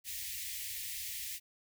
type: band-stop noise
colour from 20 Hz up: white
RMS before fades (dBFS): -41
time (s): 0.04-1.4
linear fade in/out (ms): 50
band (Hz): 110 to 1800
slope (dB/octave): 96
effects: none